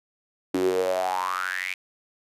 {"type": "tone with high-pass filter sweep", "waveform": "sawtooth", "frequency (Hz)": 92.3, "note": "F#2", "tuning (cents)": -4, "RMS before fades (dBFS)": -26, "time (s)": [0.54, 1.74], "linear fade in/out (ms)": 5, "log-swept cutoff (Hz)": [300, 2400], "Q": 9.3, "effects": ["resampled to 32000 Hz"]}